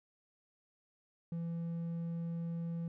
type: tone with hard clipping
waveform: sine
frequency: 168 Hz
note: E3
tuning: 33 cents sharp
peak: -37 dBFS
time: 1.32-2.88 s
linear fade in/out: 2 ms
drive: 3 dB
effects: none

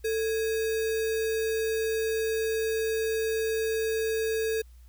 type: tone with sample-and-hold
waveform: sine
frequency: 444.2 Hz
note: A4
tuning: 16 cents sharp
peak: -25 dBFS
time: 0.04-4.62 s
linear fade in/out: 10 ms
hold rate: 2100 Hz
effects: added 60 Hz sine -48 dBFS peak until 4.88 s + white hiss -66 dBFS RMS until 4.88 s

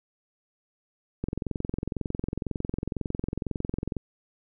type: click train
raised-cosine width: 3 ms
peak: -16 dBFS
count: 61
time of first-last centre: 1.24-3.967 s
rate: 22 Hz
effects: none

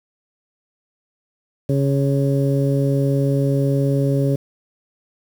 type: harmonic tone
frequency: 138.59 Hz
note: C#3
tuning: in tune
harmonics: 1 / 2 / 3 / 4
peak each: -17 / -22 / -24 / -25 dBFS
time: 1.69-4.36 s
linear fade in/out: 5 ms
effects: 7-bit

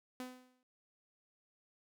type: tone with exponential decay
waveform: sawtooth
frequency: 253.2 Hz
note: B3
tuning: 43 cents sharp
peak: -36 dBFS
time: 0.2-0.63 s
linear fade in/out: 1 ms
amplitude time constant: 93 ms
effects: none

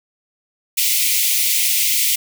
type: high-pass noise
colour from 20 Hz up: white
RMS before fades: -17 dBFS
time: 0.77-2.16 s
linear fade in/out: 10 ms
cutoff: 2000 Hz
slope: 96 dB/octave
effects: none

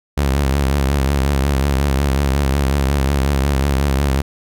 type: tone with vibrato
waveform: sawtooth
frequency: 69 Hz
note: C#2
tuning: 7 cents flat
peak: -10 dBFS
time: 0.17-4.22 s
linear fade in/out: 10 ms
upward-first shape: triangle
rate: 5.5 Hz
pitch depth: 100 cents each way
effects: none

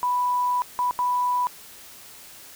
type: tone bursts at uneven times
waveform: sine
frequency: 987.8 Hz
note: B5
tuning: in tune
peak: -20 dBFS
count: 3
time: 0.03-0.62 / 0.79-0.91 / 0.99-1.47 s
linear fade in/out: 0 ms
effects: white hiss -45 dBFS RMS until 2.55 s

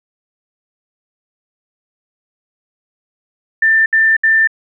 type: tone bursts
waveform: sine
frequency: 1784 Hz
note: A6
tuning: 23 cents sharp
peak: -8 dBFS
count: 3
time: 3.62-4.474 s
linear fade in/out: 5 ms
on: 240 ms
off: 67 ms
effects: none

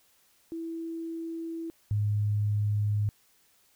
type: tone pair in turn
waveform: sine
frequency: 329.6 / 104.21 Hz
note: E4 / G#2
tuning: 0 / +6 cents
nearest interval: octave + minor sixth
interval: 1994 cents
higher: first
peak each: -33 / -24 dBFS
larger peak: second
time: 0.52-1.7 / 1.91-3.09 s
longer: neither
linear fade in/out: 0 ms
effects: white hiss -65 dBFS RMS until 3.75 s

